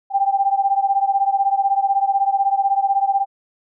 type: beating tone pair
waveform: sine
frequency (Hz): 784 / 800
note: G5 / G5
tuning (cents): 0 / +35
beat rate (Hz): 16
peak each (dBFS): -17 / -19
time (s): 0.1-3.26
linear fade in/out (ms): 50
effects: none